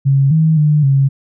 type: tone with pitch steps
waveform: sine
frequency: 137.2 / 159 / 150.3 / 137 Hz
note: C#3 / D#3 / D3 / C#3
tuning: -17 / +38 / +40 / -20 cents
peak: -8 dBFS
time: 0.05-1.09 s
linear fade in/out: 20 ms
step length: 260 ms
effects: none